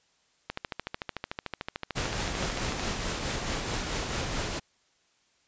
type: click train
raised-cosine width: 0.3 ms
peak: -16 dBFS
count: 32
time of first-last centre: 0.5-2.796 s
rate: 13.5 Hz
type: noise with tremolo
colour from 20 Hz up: pink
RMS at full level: -30 dBFS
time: 1.95-4.6 s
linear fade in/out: 20 ms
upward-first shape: triangle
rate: 4.6 Hz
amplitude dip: 40%
effects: white hiss -68 dBFS RMS until 5.47 s + resampled to 16000 Hz